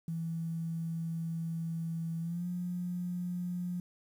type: tone with pitch glide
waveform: sine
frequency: 164.81 to 177.66 Hz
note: E3 to F3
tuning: 0 to +30 cents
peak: -33 dBFS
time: 0.08-3.8 s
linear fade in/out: 2 ms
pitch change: +130 cents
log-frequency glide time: 2.2-2.47 s
effects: 10-bit